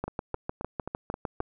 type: two click trains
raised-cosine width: 1 ms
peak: -20 / -16 dBFS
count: 6 / 10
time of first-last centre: 0.08-1.406 / 0.04-1.404 s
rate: 3.77 / 6.6 Hz
effects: none